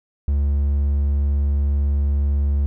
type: tone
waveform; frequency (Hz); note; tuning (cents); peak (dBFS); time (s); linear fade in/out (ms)
triangle; 71; C#2; +42; -14; 0.28-2.66; 0
effects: none